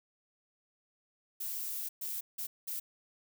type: noise bursts at uneven times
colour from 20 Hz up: violet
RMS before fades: -38 dBFS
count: 4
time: 1.4-1.89 / 2.01-2.21 / 2.38-2.47 / 2.67-2.8 s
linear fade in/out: 10 ms
effects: none